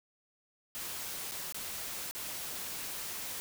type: noise with dropouts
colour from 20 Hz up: white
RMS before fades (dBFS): -40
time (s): 0.75-3.4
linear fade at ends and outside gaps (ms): 0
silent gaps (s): 1.312-1.319 / 1.524-1.545 / 2.111-2.15
effects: none